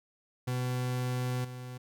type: tone with level steps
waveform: 40% pulse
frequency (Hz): 125.5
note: B2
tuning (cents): +28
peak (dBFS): -29 / -39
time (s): 0.47-1.78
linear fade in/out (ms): 10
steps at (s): 1.44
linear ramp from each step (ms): 10
effects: none